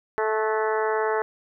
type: harmonic tone with a mistuned harmonic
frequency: 218 Hz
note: A3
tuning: 16 cents flat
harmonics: 2 / 3 / 4 / 5 / 6 / 7 / 8 / 9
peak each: -24 / -31 / -28 / -32 / -34 / -34 / -34 / -39 dBFS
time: 0.18-1.22 s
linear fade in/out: 0 ms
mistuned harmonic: 7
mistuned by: -33 cents
effects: none